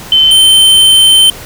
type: tone pair in turn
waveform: sine / square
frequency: 3074 / 3094 Hz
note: G7 / G7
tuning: -35 / -23 cents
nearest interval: unison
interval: 12 cents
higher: second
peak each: -3 dBFS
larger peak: neither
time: 0.12-0.31 / 0.31-1.3 s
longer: second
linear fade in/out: 2 ms
effects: pink hiss -28 dBFS RMS until 1.45 s